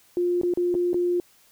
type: tone with dropouts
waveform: sine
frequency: 352.9 Hz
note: F4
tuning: 18 cents sharp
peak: -20 dBFS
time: 0.17-1.2 s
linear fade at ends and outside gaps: 1 ms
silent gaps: 0.414-0.433 / 0.538-0.573 / 0.743-0.75 / 0.932-0.943 s
effects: white hiss -58 dBFS RMS until 1.51 s